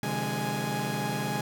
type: tone cluster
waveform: sawtooth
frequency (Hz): 130 / 149.6 / 175.9 / 206.9 / 831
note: C3 / D3 / F3 / G#3 / G#5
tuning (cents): -11 / +32 / +13 / -6 / +1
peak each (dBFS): -31 / -31 / -36 / -30 / -30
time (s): 0.03-1.41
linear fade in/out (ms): 2
effects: 10-bit